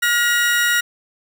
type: tone pair together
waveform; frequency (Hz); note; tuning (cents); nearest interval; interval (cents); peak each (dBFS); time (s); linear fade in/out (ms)
35% pulse; 1427.9 / 1906; F6 / A#6; +38 / +38; perfect fourth; 500; -16; 0.02-0.81; 10
effects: none